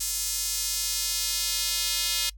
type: tone with high-pass filter sweep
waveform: square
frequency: 192.1 Hz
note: G3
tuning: 35 cents flat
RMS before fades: -28 dBFS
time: 0-2.3 s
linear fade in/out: 10 ms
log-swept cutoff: 6600 to 3800 Hz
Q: 1.3
effects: noise-tail reverb RT60 0.1 s tail -24 dB re dry + added 50 Hz sine -43 dBFS peak until 2.37 s